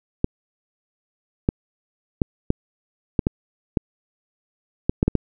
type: clicks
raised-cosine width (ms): 3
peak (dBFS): -4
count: 11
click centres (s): 0.244 / 1.489 / 2.218 / 2.504 / 3.192 / 3.269 / 3.772 / 4.895 / 5.029 / 5.08 / 5.153
effects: none